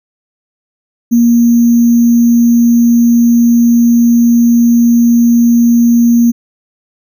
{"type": "tone with sample-and-hold", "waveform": "sine", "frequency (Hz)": 235.9, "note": "A#3", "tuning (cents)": 21, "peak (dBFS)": -4, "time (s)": [1.11, 6.32], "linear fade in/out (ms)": 20, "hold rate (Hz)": 6300, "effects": []}